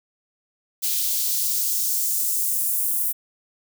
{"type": "noise with high-pass filter sweep", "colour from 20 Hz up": "blue", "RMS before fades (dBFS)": -23, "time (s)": [0.82, 3.13], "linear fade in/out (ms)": 20, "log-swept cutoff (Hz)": [3400, 11000], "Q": 1.2, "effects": []}